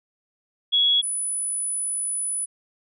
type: tone pair in turn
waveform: sine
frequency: 3349 / 9949 Hz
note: G#7 / D#9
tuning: +14 / -1 cents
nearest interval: octave + perfect fifth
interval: 1885 cents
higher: second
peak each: -16 / -24 dBFS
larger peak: first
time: 0.72-1.02 / 1.02-2.46 s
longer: second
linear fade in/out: 20 ms
effects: none